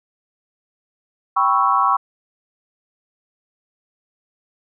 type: chord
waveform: sine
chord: C# half-diminished seventh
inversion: second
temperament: equal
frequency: 784 / 987.8 / 1108.7 / 1318.5 Hz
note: G5 / B5 / C#6 / E6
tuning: 0 / 0 / 0 / 0 cents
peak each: -22 / -20 / -16 / -21 dBFS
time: 1.36-1.97 s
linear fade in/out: 10 ms
effects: none